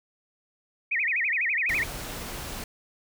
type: tone with vibrato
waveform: sine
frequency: 2151 Hz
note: C7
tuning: 47 cents sharp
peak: -23 dBFS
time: 0.91-1.84 s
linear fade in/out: 10 ms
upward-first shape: sine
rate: 12 Hz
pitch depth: 290 cents each way
type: noise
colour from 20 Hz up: pink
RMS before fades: -36 dBFS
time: 1.69-2.64 s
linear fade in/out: 2 ms
effects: none